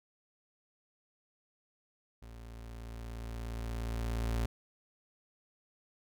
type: tone with level ramp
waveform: 35% pulse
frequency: 57 Hz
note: A#1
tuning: 38 cents flat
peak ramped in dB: -46 to -28 dBFS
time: 2.22-4.46 s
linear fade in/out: 5 ms
effects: none